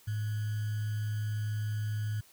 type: tone with sample-and-hold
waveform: sine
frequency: 106.5 Hz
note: G#2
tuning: 44 cents sharp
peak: -30 dBFS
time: 0.07-2.21 s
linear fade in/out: 10 ms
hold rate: 1575 Hz
effects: white hiss -60 dBFS RMS until 2.32 s